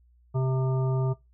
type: harmonic tone with a mistuned harmonic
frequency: 130.81 Hz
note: C3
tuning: in tune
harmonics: 1 / 3 / 5 / 7 / 9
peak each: -23 / -33 / -37 / -40 / -42 dBFS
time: 0.34-1.14 s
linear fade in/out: 20 ms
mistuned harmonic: 9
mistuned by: +24 cents
effects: noise-tail reverb RT60 0.2 s tail -20 dB re dry + added 60 Hz sine -57 dBFS peak until 1.33 s